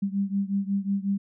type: beating tone pair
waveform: sine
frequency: 196 / 201.5 Hz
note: G3 / G3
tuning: 0 / +48 cents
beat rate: 5.5 Hz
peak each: -26 / -28 dBFS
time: 0.02-1.18 s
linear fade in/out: 10 ms
effects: none